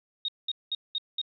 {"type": "tone bursts", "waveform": "sine", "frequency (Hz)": 3729, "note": "A#7", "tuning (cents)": 0, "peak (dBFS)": -27, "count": 5, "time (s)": [0.25, 1.215], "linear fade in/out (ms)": 2, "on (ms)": 33, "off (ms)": 200, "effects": []}